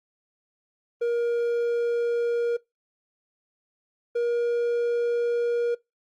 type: tone pair in turn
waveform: triangle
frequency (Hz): 472.6 / 474.8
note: A#4 / A#4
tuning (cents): +24 / +32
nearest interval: unison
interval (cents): 8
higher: second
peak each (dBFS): -20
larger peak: neither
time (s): 1.01-2.57 / 4.15-5.75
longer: second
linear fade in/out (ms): 10
effects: noise-tail reverb RT60 0.2 s tail -23 dB re dry + Opus 24 kbps